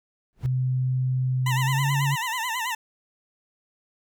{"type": "noise with exponential growth", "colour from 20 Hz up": "brown", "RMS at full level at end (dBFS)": -33, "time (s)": [0.33, 0.46], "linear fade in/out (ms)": 0, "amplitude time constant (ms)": 27}
{"type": "tone with pitch glide", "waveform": "sine", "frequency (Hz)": [128.5, 139.32], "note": ["C3", "C#3"], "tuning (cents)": [-31, 9], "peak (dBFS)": -21, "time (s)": [0.43, 2.16], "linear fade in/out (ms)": 20, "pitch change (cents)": 140, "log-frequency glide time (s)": [1.54, 1.87]}
{"type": "tone with vibrato", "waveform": "20% pulse", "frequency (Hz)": 952, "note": "A#5", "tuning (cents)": 36, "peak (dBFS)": -21, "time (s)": [1.46, 2.75], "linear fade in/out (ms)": 5, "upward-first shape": "sine", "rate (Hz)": 9.2, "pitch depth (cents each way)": 130}
{"effects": []}